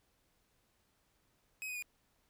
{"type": "tone with pitch steps", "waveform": "45% pulse", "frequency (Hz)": [2537, 2495, 2446], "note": ["D#7", "D#7", "D#7"], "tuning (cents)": [33, 4, -30], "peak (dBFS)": -39, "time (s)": [1.62, 1.824], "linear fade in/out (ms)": 0, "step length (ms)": 68, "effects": ["pink hiss -75 dBFS RMS until 2.29 s"]}